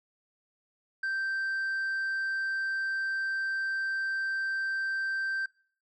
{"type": "tone with tanh clipping", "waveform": "triangle", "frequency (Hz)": 1565, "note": "G6", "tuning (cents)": -3, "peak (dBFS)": -29, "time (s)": [1.03, 5.46], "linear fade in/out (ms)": 5, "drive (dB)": 7, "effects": ["noise-tail reverb RT60 0.5 s tail -23 dB re dry"]}